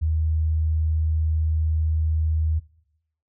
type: tone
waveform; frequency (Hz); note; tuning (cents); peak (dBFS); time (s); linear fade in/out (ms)
sine; 78.9; D#2; +25; -19; 0.01-2.6; 20
effects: noise-tail reverb RT60 0.8 s tail -21 dB re dry